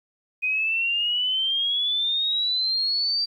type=exponential sweep; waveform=sine; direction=up; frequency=2489 to 4699 Hz; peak=-21 dBFS; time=0.42-3.26 s; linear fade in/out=20 ms; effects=10-bit